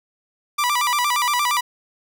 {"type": "tone with vibrato", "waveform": "sawtooth", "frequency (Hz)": 1075, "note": "C6", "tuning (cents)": 47, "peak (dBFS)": -14, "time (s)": [0.58, 1.61], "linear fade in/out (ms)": 10, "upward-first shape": "square", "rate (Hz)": 8.6, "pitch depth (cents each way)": 160, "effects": []}